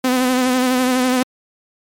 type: tone with vibrato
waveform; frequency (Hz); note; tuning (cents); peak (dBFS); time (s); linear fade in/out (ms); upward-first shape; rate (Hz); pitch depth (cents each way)
sawtooth; 254; B3; +49; -10; 0.04-1.23; 5; sine; 12; 36
effects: MP3 64 kbps